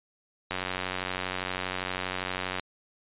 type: click train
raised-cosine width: 0.3 ms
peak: -14 dBFS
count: 194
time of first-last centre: 0.51-2.596 s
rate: 92.5 Hz
effects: resampled to 8000 Hz